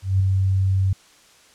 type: tone with ADSR envelope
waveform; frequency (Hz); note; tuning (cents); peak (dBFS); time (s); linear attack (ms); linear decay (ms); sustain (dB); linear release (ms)
sine; 95.6; G2; -43; -13; 0.02-0.93; 180; 4; -3; 4
effects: white hiss -52 dBFS RMS until 1.54 s + low-pass 8000 Hz 12 dB/octave